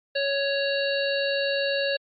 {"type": "harmonic tone", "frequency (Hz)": 556, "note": "C#5", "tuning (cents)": 5, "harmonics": [1, 3, 5, 7, 8], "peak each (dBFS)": [-25, -30, -32, -33, -34], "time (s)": [0.15, 1.97], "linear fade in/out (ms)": 10, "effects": ["Opus 48 kbps"]}